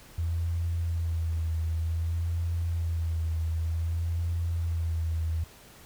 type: tone with vibrato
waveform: sine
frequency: 82.9 Hz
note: E2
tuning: 10 cents sharp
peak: -26 dBFS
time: 0.18-5.44 s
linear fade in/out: 5 ms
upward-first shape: sine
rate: 0.54 Hz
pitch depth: 39 cents each way
effects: pink hiss -52 dBFS RMS until 5.85 s